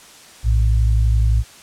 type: tone pair together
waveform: sine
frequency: 58.27 / 110 Hz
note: A#1 / A2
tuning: 0 / 0 cents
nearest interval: major seventh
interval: 1100 cents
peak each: -13 / -19 dBFS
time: 0.43-1.44 s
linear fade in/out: 50 ms
effects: white hiss -43 dBFS RMS until 1.62 s + low-pass 9000 Hz 12 dB/octave